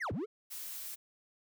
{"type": "linear two-way sweep", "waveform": "triangle", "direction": "down then up", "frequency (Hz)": [2200, 75.4, 469.7], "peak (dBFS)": -32, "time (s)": [0, 0.26], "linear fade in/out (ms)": 20, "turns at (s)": 0.12}
{"type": "noise", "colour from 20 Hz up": "blue", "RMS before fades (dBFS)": -43, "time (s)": [0.5, 0.96], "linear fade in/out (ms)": 20}
{"effects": []}